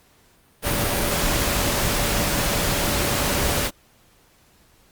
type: tone in noise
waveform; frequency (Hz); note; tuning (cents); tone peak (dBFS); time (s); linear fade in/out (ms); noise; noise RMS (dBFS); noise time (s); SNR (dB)
sine; 576; D5; -34; -32; 0.62-3.71; 50; pink; -22; 0.62-3.71; -13
effects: pink hiss -57 dBFS RMS until 4.91 s + Opus 48 kbps